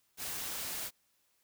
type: noise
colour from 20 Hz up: white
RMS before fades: -39 dBFS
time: 0.17-0.91 s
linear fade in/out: 50 ms
effects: white hiss -74 dBFS RMS until 1.43 s